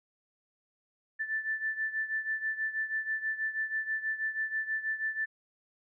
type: beating tone pair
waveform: sine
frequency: 1760 / 1766.2 Hz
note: A6 / A6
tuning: 0 / +6 cents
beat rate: 6.2 Hz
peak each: -32 / -36 dBFS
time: 1.19-5.26 s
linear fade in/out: 20 ms
effects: none